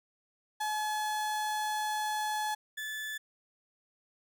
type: tone pair in turn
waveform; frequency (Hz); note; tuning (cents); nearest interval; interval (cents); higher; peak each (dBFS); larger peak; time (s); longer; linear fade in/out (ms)
35% pulse; 853 / 1737.8; G#5 / A6; +46 / -22; octave; 1232; second; -29 / -34; first; 0.6-2.55 / 2.77-3.18; first; 10
effects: none